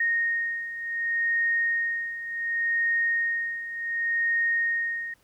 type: beating tone pair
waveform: sine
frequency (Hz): 1856 / 1856.68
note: A#6 / A#6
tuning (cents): -8 / -7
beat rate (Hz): 0.68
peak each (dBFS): -30 / -25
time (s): 0-5.14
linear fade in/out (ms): 5
effects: pink hiss -64 dBFS RMS until 5.23 s